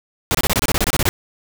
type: noise bursts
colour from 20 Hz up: pink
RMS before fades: -17 dBFS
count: 13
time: 0.31-1.09 s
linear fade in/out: 0 ms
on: 36 ms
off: 26 ms
effects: none